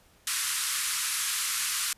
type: band-pass noise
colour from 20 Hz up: white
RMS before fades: -30 dBFS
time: 0.27-1.93 s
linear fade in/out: 2 ms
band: 1100 to 12000 Hz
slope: 48 dB/octave
effects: pink hiss -61 dBFS RMS until 1.97 s + resampled to 32000 Hz